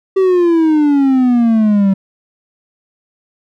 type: exponential sweep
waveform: triangle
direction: down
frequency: 387.6 to 191.2 Hz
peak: -6 dBFS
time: 0.16-1.94 s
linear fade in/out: 10 ms
effects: none